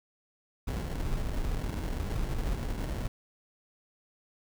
brown noise with sample-and-hold, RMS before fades -32 dBFS, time 0.67-3.08 s, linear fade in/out 5 ms, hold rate 1225 Hz, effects none

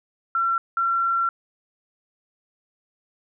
sine tone pair in turn, 1357 / 1361.8 Hz, E6 / F6, +50 / -44 cents, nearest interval unison, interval 6 cents, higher second, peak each -19 dBFS, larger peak neither, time 0.35-0.58 / 0.77-1.29 s, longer second, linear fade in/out 2 ms, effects none

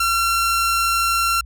sawtooth tone, 1363 Hz, F6, 43 cents flat, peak -13 dBFS, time 0-1.41 s, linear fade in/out 5 ms, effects added 60 Hz sine -34 dBFS peak until 1.45 s

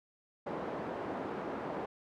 pink band-pass noise, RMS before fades -39 dBFS, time 0.46-1.86 s, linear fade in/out 10 ms, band 270 to 940 Hz, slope 12 dB/octave, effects none

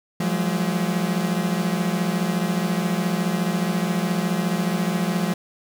40% pulse tone cluster, 172.6 / 186.9 / 211.7 Hz, F3 / F#3 / G#3, -20 / +18 / +33 cents, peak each -23 / -25 / -26 dBFS, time 0.2-5.34 s, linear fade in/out 5 ms, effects none

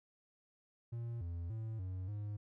triangle tone with pitch steps, 117.3 / 85.4 / 111.2 / 92.7 / 104 Hz, A#2 / F2 / A2 / F#2 / G#2, +11 / -38 / +19 / +4 / +3 cents, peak -37 dBFS, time 0.92-2.37 s, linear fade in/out 10 ms, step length 290 ms, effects none

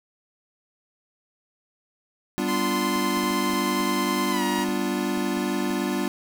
square chord, G dominant seventh, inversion none, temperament equal, 196 / 246.9 / 293.7 / 349.2 Hz, G3 / B3 / D4 / F4, 0 / 0 / 0 / 0 cents, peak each -30 dBFS, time 2.38-6.08 s, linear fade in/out 0 ms
sawtooth tone with pitch glide, 1038 to 951.9 Hz, C6 to A#5, -14 to +36 cents, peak -23 dBFS, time 2.47-4.65 s, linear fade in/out 20 ms, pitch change -150 cents, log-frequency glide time 4.3-4.43 s
clicks, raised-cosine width 2 ms, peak -29 dBFS, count 12, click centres 2.96 / 3.174 / 3.24 / 3.309 / 3.502 / 3.536 / 3.804 / 4.59 / 4.687 / 5.175 / 5.374 / 5.706 s
effects none

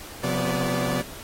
sawtooth tone cluster, 131.9 / 178.9 / 246.7 / 580 Hz, C3 / F3 / B3 / D5, +14 / +42 / -2 / -22 cents, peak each -26 dBFS, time 0.23-1.02 s, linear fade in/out 10 ms, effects pink hiss -41 dBFS RMS until 1.23 s + AAC 48 kbps

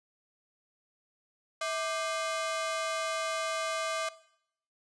sawtooth ring-modulated tone, 917 Hz, A#5, 29 cents flat, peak -24 dBFS, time 1.61-4.09 s, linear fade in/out 5 ms, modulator 269 Hz, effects noise-tail reverb RT60 0.7 s tail -18 dB re dry + resampled to 22050 Hz

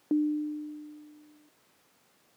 sine tone with exponential decay, 300.3 Hz, D4, 39 cents sharp, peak -20 dBFS, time 0.11-1.49 s, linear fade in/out 1 ms, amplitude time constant 300 ms, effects pink hiss -65 dBFS RMS until 2.36 s + high-pass 200 Hz 12 dB/octave

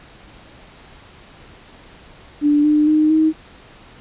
sine tone with pitch steps, 293.7 / 300.6 / 307.6 / 314.8 Hz, D4 / D4 / D#4 / D#4, 0 / +40 / -20 / +20 cents, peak -11 dBFS, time 2.41-3.33 s, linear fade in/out 50 ms, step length 230 ms, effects pink hiss -44 dBFS RMS until 4 s + resampled to 8000 Hz

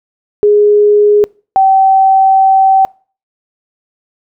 sine tone pair in turn, 415.3 / 770.1 Hz, G#4 / G5, 0 / -31 cents, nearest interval major seventh, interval 1069 cents, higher second, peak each -4 dBFS, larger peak neither, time 0.43-1.24 / 1.56-2.85 s, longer second, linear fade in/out 0 ms, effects noise-tail reverb RT60 0.4 s tail -26 dB re dry

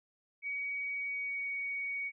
sine tone with pitch glide, 2258 to 2242 Hz, C#7 to C#7, +31 to +19 cents, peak -34 dBFS, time 0.42-2.12 s, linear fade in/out 50 ms, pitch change -12 cents, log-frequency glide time 0.92-1.48 s, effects none

